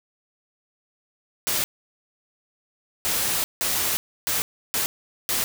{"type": "noise bursts at uneven times", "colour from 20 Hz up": "white", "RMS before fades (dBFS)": -24, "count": 6, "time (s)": [[1.47, 1.64], [3.05, 3.44], [3.61, 3.97], [4.27, 4.42], [4.74, 4.86], [5.29, 5.44]], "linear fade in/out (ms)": 0, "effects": []}